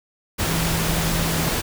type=tone in noise; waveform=sine; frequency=164.5 Hz; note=E3; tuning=3 cents flat; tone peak=-24 dBFS; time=0.46-1.5 s; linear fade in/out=20 ms; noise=pink; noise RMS=-23 dBFS; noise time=0.38-1.62 s; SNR=-4 dB; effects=none